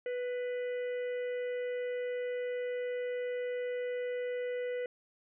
harmonic tone with a mistuned harmonic, 493.4 Hz, B4, 2 cents flat, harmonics 1 / 3 / 4 / 5 / 6, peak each -33 / -50 / -47 / -57 / -58 dBFS, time 0.06-4.86 s, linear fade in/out 2 ms, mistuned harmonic 4, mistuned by +16 cents, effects none

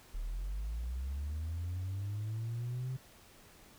sine linear sweep, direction up, 35.62 to 131.3 Hz, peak -33 dBFS, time 0.14-2.97 s, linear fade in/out 10 ms, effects tanh soft clip ceiling -33 dBFS + pink hiss -59 dBFS RMS until 3.78 s

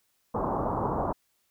white low-pass noise, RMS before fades -29 dBFS, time 0.34-1.13 s, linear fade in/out 10 ms, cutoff 1100 Hz, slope 48 dB/octave, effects white hiss -72 dBFS RMS until 1.5 s

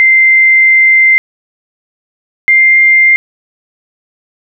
sine tone pair in turn, 2084 / 2101 Hz, C7 / C7, -7 / +7 cents, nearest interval unison, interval 14 cents, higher second, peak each -3 dBFS, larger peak neither, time 0-1.18 / 2.48-3.16 s, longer first, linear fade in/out 0 ms, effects none

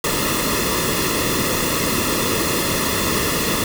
pink noise with comb filter, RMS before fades -20 dBFS, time 0.04-3.64 s, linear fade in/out 2 ms, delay 1.3 ms, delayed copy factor -0.75, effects none

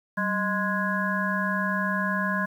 harmonic tone with a mistuned harmonic, 207.7 Hz, G#3, in tune, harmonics 1 / 3 / 5 / 7 / 8, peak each -28 / -34 / -30 / -34 / -28 dBFS, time 0.17-2.46 s, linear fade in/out 10 ms, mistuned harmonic 1, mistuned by -140 cents, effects 9-bit

